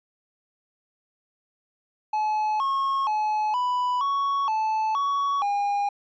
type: tone with pitch steps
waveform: triangle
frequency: 856 / 1089 / 854 / 990 / 1114 / 873 / 1122 / 811 Hz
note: A5 / C#6 / G#5 / B5 / C#6 / A5 / C#6 / G#5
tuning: -48 / -31 / +48 / +4 / +8 / -14 / +21 / -41 cents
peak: -20 dBFS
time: 2.13-5.89 s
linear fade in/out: 5 ms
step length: 470 ms
effects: resampled to 16000 Hz